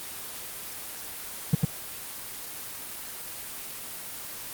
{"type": "tone with echo", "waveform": "triangle", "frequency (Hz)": 155.56, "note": "D#3", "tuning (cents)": 0, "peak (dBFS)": -13, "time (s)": [1.53, 1.55], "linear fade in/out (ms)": 5, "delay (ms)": 100, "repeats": 1, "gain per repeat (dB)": -2, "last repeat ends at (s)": 1.65, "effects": ["white hiss -38 dBFS RMS until 4.53 s", "Opus 24 kbps"]}